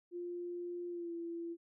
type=tone with pitch glide; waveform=sine; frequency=350.4 to 337.9 Hz; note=F4 to E4; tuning=+6 to +43 cents; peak=-39 dBFS; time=0.11-1.57 s; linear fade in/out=50 ms; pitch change=-63 cents; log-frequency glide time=0.89-1.13 s; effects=none